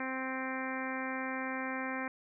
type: harmonic tone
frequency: 261.6 Hz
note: C4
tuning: in tune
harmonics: 1 / 2 / 3 / 4 / 5 / 6 / 7 / 8 / 9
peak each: -39 / -43 / -44 / -43 / -47 / -43 / -43 / -45 / -46 dBFS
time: 0-2.08 s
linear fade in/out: 2 ms
effects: none